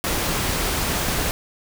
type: noise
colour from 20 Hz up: pink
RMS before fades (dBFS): -23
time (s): 0.04-1.31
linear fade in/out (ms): 0
effects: none